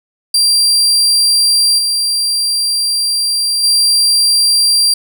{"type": "tone with level steps", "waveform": "35% pulse", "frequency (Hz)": 4735, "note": "D8", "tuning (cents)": 13, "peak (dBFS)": [-7, -11, -7], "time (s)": [0.34, 4.94], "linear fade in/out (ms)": 5, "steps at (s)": [1.78, 3.63], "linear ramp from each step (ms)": 10, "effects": []}